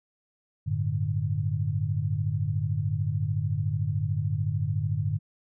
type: tone cluster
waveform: sine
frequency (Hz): 96.9 / 110.5 / 147.8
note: G2 / A2 / D3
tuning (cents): -20 / +8 / +11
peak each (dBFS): -29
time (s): 0.66-5.19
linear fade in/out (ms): 20
effects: none